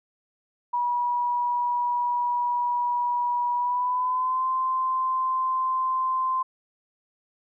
sine tone with pitch glide, 969 to 1038.5 Hz, B5 to C6, -33 to -13 cents, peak -22 dBFS, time 0.73-6.43 s, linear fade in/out 10 ms, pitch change +120 cents, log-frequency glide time 3.54-4.46 s, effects none

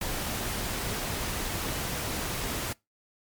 pink noise, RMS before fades -32 dBFS, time 0.01-2.73 s, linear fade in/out 5 ms, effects noise-tail reverb RT60 0.2 s tail -23 dB re dry + MP3 96 kbps

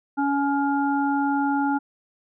harmonic tone, 281.1 Hz, C#4, 24 cents sharp, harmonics 1 / 3 / 5, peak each -22 / -24 / -30 dBFS, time 0.17-1.79 s, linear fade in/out 20 ms, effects none

